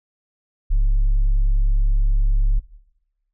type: tone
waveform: sine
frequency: 34.84 Hz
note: C#1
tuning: 10 cents sharp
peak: -11 dBFS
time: 0.7-2.6 s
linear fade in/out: 20 ms
effects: noise-tail reverb RT60 0.9 s tail -18 dB re dry + tanh soft clip ceiling -13 dBFS